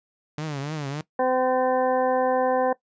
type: tone with vibrato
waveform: sawtooth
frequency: 146.8 Hz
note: D3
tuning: in tune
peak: -24 dBFS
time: 0.38-1.01 s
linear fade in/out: 2 ms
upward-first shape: triangle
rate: 3.5 Hz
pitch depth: 150 cents each way
type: harmonic tone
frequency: 256.3 Hz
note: C4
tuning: 36 cents flat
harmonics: 1 / 2 / 3 / 4 / 6 / 7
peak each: -30 / -22 / -24 / -30 / -37 / -38 dBFS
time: 1.19-2.73 s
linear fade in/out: 5 ms
effects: noise-tail reverb RT60 0.1 s tail -19 dB re dry + resampled to 16000 Hz